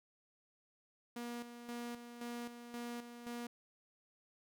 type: tone with tremolo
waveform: sawtooth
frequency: 238.7 Hz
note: A#3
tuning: 41 cents sharp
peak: -38 dBFS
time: 1.16-3.47 s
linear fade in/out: 5 ms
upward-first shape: square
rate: 1.9 Hz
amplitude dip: 60%
effects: none